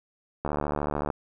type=click train; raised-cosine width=1 ms; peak=-14 dBFS; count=49; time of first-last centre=0.45-1.102 s; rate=73.6 Hz; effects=none